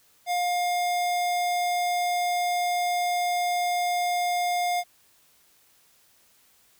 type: tone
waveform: square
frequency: 709 Hz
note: F5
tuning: 26 cents sharp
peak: -24 dBFS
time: 0.26-4.84 s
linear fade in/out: 50 ms
effects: white hiss -61 dBFS RMS until 6.79 s